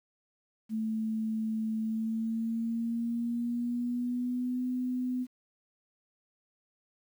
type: tone with pitch glide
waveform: sine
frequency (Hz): 220 to 251.3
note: A3 to B3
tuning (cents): 0 to +30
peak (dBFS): -29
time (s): 0.69-5.27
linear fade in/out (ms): 50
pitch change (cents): +230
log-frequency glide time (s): 1.81-4.62
effects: 10-bit